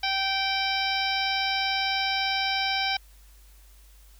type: harmonic tone with a mistuned harmonic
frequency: 777 Hz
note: G5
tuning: 16 cents flat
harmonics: 1 / 2 / 3 / 4 / 5 / 6 / 7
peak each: -29 / -33 / -30 / -32 / -33 / -34 / -35 dBFS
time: 0.03-2.97 s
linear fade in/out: 5 ms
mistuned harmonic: 6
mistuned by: +65 cents
effects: added 50 Hz sine -50 dBFS peak until 4.19 s + white hiss -59 dBFS RMS until 4.19 s